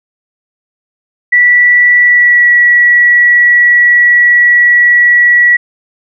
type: tone with pitch glide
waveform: sine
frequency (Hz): 1956 to 1935.8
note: B6 to B6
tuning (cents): -17 to -35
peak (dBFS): -3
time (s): 1.32-5.57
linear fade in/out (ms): 10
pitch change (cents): -18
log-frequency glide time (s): 2-2.48
effects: none